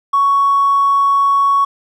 triangle tone, 1114 Hz, C#6, 8 cents sharp, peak -6 dBFS, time 0.13-1.65 s, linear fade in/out 10 ms, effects tanh soft clip ceiling -7 dBFS

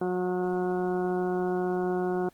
harmonic tone, 181.5 Hz, F#3, 33 cents flat, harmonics 1 / 2 / 3 / 4 / 5 / 6 / 7 / 8, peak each -32 / -27 / -43 / -34 / -44 / -44 / -48 / -43 dBFS, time 0.01-2.29 s, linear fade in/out 5 ms, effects pink hiss -63 dBFS RMS until 2.33 s + Opus 24 kbps

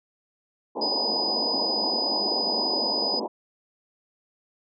white band-pass noise, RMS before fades -30 dBFS, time 0.75-3.28 s, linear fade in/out 20 ms, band 200 to 980 Hz, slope 96 dB/octave
sine tone, 4975 Hz, D#8, 1 cent flat, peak -24 dBFS, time 0.81-3.2 s, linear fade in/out 10 ms
effects none

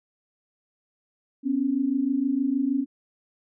sine tone pair together, 251.7 / 278.1 Hz, B3 / C#4, +33 / +6 cents, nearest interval major second, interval 173 cents, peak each -26 / -23 dBFS, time 1.43-2.86 s, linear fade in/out 50 ms, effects none

